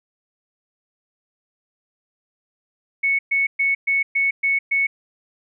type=tone bursts; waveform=sine; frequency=2211 Hz; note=C#7; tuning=5 cents flat; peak=-16 dBFS; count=7; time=3.03-4.87 s; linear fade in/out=10 ms; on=160 ms; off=120 ms; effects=none